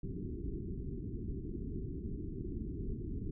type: low-pass noise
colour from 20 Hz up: pink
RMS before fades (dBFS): -40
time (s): 0.03-3.31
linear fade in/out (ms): 5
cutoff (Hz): 410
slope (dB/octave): 96
effects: none